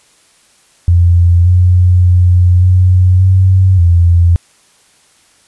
sine tone with pitch steps, 86.8 / 90 / 89.5 / 91.6 / 94.1 / 86 Hz, F2 / F#2 / F2 / F#2 / F#2 / F2, -10 / -47 / +43 / -17 / +30 / -26 cents, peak -4 dBFS, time 0.88-4.36 s, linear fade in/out 0 ms, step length 580 ms, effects white hiss -49 dBFS RMS until 5.47 s + resampled to 24000 Hz

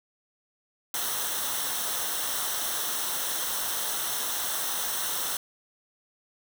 white noise with comb filter, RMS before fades -30 dBFS, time 0.94-5.37 s, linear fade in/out 2 ms, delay 0.42 ms, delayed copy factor -0.65, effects none

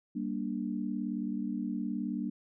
sine chord, G minor, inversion none, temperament just, 196 / 235.2 / 294 Hz, G3 / Bb3 / D4, 0 / +16 / +2 cents, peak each -36 / -35 / -37 dBFS, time 0.15-2.3 s, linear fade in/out 10 ms, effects none

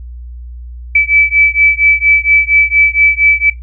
sine beating tone pair, 2304 / 2308.3 Hz, D7 / D7, -34 / -30 cents, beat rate 4.3 Hz, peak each -10 dBFS, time 0.95-3.5 s, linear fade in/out 5 ms, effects noise-tail reverb RT60 0.2 s tail -18 dB re dry + added 60 Hz sine -25 dBFS peak until 3.62 s

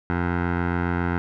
15% pulse tone with low-pass filter, 87.31 Hz, F2, in tune, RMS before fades -24 dBFS, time 0.1-1.18 s, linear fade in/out 0 ms, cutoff 1600 Hz, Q 2.4, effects none

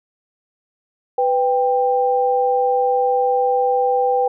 sine tone pair together, 497.7 / 790 Hz, B4 / G5, +13 / +13 cents, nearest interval minor sixth, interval 800 cents, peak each -17 dBFS, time 1.18-4.28 s, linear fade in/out 5 ms, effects none

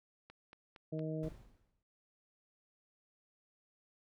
click train, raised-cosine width 0.3 ms, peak -38 dBFS, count 4, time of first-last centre 0.3-0.993 s, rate 4.33 Hz
harmonic tone, 157.2 Hz, D#3, 18 cents sharp, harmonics 1 / 2 / 3 / 4, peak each -39 / -42 / -44 / -45 dBFS, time 0.92-1.29 s, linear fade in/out 10 ms
brown noise with exponential decay, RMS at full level -46 dBFS, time 1.23-1.83 s, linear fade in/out 1 ms, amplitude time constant 130 ms
effects none

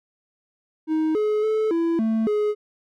triangle tone with pitch steps, 314.3 / 424.9 / 434.9 / 333.6 / 222.3 / 420.2 Hz, D#4 / G#4 / A4 / E4 / A3 / G#4, +18 / +40 / -20 / +21 / +18 / +20 cents, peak -17 dBFS, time 0.87-2.55 s, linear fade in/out 50 ms, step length 280 ms, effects none

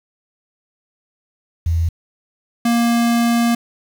sine / square tone pair in turn, 83 / 234.8 Hz, E2 / A#3, +12 / +13 cents, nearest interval octave + tritone, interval 1801 cents, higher second, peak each -14 dBFS, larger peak neither, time 1.66-1.89 / 2.65-3.55 s, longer second, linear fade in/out 5 ms, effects 7-bit

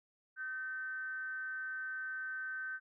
sine tone with frequency modulation, 1536 Hz, G6, 36 cents flat, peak -38 dBFS, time 0.36-2.8 s, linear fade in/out 50 ms, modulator 274 Hz, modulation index 0.32, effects none

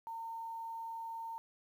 sine tone, 911 Hz, A#5, 40 cents flat, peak -40 dBFS, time 0.07-1.38 s, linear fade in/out 0 ms, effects 11-bit

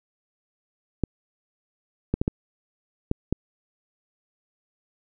clicks, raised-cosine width 3 ms, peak -9 dBFS, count 6, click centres 1.037 / 2.14 / 2.215 / 2.279 / 3.114 / 3.326 s, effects none

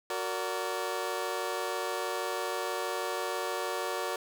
20% pulse chord, Gb augmented, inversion none, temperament just, 370 / 462.5 / 578.1 Hz, Gb4 / Bb4 / D5, 0 / -14 / -27 cents, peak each -31 dBFS, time 0.1-4.16 s, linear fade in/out 2 ms, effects none

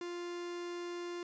45% pulse tone, 349.2 Hz, F4, in tune, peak -39 dBFS, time 0.01-1.23 s, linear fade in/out 2 ms, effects resampled to 16000 Hz

